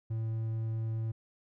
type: tone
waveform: triangle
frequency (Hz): 111.9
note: A2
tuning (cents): +30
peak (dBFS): -29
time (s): 0.1-1.12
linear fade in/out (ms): 10
effects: none